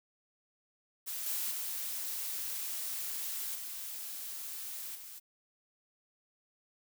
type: noise with level steps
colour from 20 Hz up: blue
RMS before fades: -39 / -35 / -38 / -42 / -48 dBFS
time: 1.06-5.2 s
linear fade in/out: 20 ms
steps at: 1.26 / 1.51 / 3.55 / 4.95 s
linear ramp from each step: 5 ms
effects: none